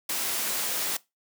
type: noise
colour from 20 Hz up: white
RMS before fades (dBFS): -29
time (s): 0.09-0.97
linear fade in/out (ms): 5
effects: noise-tail reverb RT60 0.2 s tail -20 dB re dry + high-pass 200 Hz 12 dB/octave